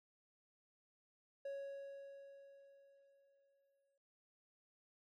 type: tone with exponential decay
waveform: triangle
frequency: 554.4 Hz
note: C#5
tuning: in tune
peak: -40 dBFS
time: 1.45-3.98 s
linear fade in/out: 5 ms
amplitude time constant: 550 ms
effects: none